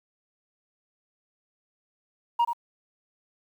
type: tone with echo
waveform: sine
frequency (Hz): 944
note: A#5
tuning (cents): +22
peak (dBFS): -16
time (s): 2.39-2.45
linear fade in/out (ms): 10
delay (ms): 83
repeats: 1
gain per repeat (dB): -9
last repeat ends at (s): 2.533
effects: tanh soft clip ceiling -18 dBFS + 9-bit